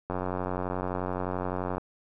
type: click train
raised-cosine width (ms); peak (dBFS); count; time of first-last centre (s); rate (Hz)
1; -17; 155; 0.1-1.781; 91.6
effects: none